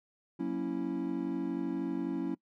triangle chord, F# dominant seventh, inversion none, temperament equal with one note detuned, 183.19 / 233.1 / 277.2 / 329.6 Hz, F#3 / A#3 / C#4 / E4, -17 / 0 / 0 / 0 cents, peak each -37 / -38 / -33 / -34 dBFS, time 0.39-2.35 s, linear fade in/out 10 ms, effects noise-tail reverb RT60 0.1 s tail -23 dB re dry

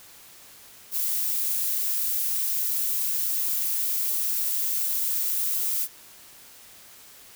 violet noise, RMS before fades -26 dBFS, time 0.91-5.88 s, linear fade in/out 50 ms, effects white hiss -49 dBFS RMS until 7.35 s

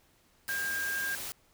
sine tone in noise, 1605 Hz, G6, 40 cents sharp, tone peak -31 dBFS, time 0.49-1.15 s, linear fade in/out 0 ms, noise white, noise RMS -39 dBFS, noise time 0.48-1.32 s, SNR +5 dB, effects pink hiss -66 dBFS RMS until 1.53 s

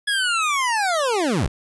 25% pulse linear sweep, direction down, 1691 to 36.88 Hz, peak -15 dBFS, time 0.07-1.48 s, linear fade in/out 10 ms, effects resampled to 24000 Hz

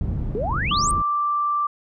white low-pass noise, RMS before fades -26 dBFS, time 0.01-1.02 s, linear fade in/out 2 ms, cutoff 120 Hz, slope 12 dB/octave
sine exponential sweep, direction up, 392 to 9010 Hz, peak -23 dBFS, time 0.35-0.91 s, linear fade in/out 0 ms
sine tone, 1174.7 Hz, D6, in tune, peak -19 dBFS, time 0.71-1.67 s, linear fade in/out 5 ms
effects none

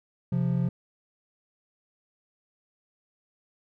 triangle tone pair together, 132 / 175.02 Hz, C3 / F3, +16 / +4 cents, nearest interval perfect fourth, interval 488 cents, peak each -24 dBFS, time 0.32-0.69 s, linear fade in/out 5 ms, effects none

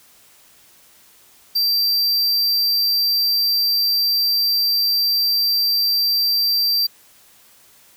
square tone, 4699 Hz, D8, in tune, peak -16 dBFS, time 1.55-6.87 s, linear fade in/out 10 ms, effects white hiss -51 dBFS RMS until 7.96 s

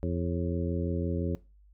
harmonic tone with a mistuned harmonic, 85.8 Hz, F2, 30 cents flat, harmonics 1 / 2 / 3 / 4 / 5 / 6, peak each -31 / -34 / -36 / -37 / -38 / -39 dBFS, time 0.03-1.35 s, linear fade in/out 0 ms, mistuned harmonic 6, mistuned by +96 cents, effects noise-tail reverb RT60 0.3 s tail -21 dB re dry + added 50 Hz sine -55 dBFS peak until 1.73 s

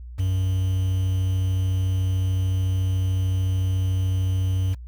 triangle tone with quantisation, 93.7 Hz, F#2, 22 cents sharp, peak -18 dBFS, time 0.18-4.75 s, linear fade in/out 20 ms, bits 7, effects noise-tail reverb RT60 0.1 s tail -24 dB re dry + added 60 Hz sine -35 dBFS peak until 4.87 s

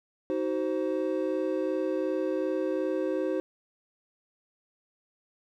triangle chord, C diminished, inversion first, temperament just, 314 / 376.7 / 523.3 Hz, Eb4 / Gb4 / C5, +16 / +31 / 0 cents, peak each -29 dBFS, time 0.3-3.4 s, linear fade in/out 0 ms, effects none

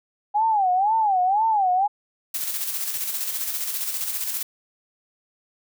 sine tone with vibrato, 807 Hz, G#5, 50 cents flat, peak -17 dBFS, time 0.34-1.88 s, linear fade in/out 20 ms, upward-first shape sine, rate 2 Hz, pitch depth 190 cents each way
blue noise with tremolo, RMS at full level -26 dBFS, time 2.34-4.43 s, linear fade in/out 5 ms, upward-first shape square, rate 15 Hz, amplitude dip 40%
effects none

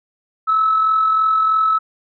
sine tone with amplitude modulation, 1300 Hz, E6, 24 cents flat, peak -10 dBFS, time 0.47-1.79 s, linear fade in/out 20 ms, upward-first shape sine, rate 43.1 Hz, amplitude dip 40%, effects tanh soft clip ceiling -7 dBFS

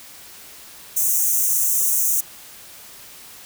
white high-pass noise, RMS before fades -19 dBFS, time 0.96-2.21 s, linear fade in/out 10 ms, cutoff 5900 Hz, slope 96 dB/octave, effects white hiss -42 dBFS RMS until 3.45 s

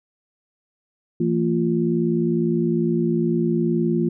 sine tone cluster, 167.4 / 227.1 / 349.3 Hz, E3 / A#3 / F4, +27 / -45 / 0 cents, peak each -22 dBFS, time 1.2-4.09 s, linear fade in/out 5 ms, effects none

